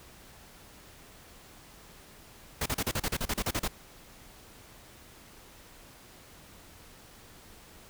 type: noise bursts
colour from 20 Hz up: pink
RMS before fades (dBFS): -30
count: 13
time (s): 2.61-3.679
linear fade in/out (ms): 5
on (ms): 49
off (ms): 36
effects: pink hiss -53 dBFS RMS until 7.89 s